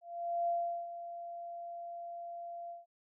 sine tone with ADSR envelope, 688 Hz, F5, 26 cents flat, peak -29 dBFS, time 0.01-2.86 s, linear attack 470 ms, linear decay 390 ms, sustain -12 dB, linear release 160 ms, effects none

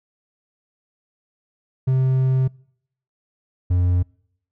triangle tone pair in turn, 130.81 / 89.27 Hz, C3 / F2, 0 / +38 cents, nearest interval perfect fifth, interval 662 cents, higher first, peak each -13 dBFS, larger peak neither, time 1.87-2.48 / 3.7-4.03 s, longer first, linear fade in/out 10 ms, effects noise-tail reverb RT60 0.7 s tail -26 dB re dry

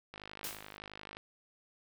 click train, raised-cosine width 0.3 ms, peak -29 dBFS, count 54, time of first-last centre 0.14-1.169 s, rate 51.5 Hz
white noise with exponential decay, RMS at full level -37 dBFS, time 0.44-0.77 s, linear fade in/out 2 ms, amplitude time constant 71 ms
effects none

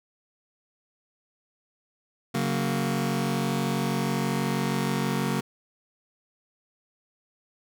sawtooth chord, F# major, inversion second, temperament just, 138.75 / 185 / 231.2 Hz, C#3 / F#3 / A#3, +2 / 0 / -14 cents, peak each -25 dBFS, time 2.34-5.41 s, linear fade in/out 10 ms, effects none

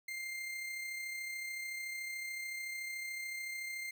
40% pulse tone with amplitude modulation, 2100 Hz, C7, 6 cents sharp, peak -37 dBFS, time 0.08-3.91 s, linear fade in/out 5 ms, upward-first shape sine, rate 33.7 Hz, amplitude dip 35%, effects none

